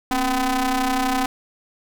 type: ring-modulated tone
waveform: sawtooth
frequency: 251 Hz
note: B3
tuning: 28 cents sharp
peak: -12 dBFS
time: 0.11-1.26 s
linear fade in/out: 2 ms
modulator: 518 Hz
effects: none